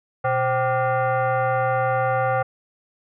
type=tone with frequency modulation; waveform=sine; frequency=122.7 Hz; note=B2; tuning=11 cents flat; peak=-18 dBFS; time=0.24-2.43 s; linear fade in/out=10 ms; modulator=649 Hz; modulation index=1.8; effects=none